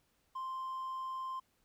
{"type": "tone", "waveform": "triangle", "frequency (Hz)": 1046.5, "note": "C6", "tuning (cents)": 0, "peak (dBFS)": -35, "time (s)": [0.35, 1.4], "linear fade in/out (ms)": 10, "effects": ["tanh soft clip ceiling -32 dBFS", "pink hiss -75 dBFS RMS until 1.64 s"]}